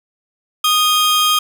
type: tone pair together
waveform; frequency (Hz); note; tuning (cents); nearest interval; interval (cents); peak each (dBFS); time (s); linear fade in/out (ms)
40% pulse; 1239 / 3202; D#6 / G7; -8 / +36; octave + major third; 1644; -14; 0.64-1.39; 5
effects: none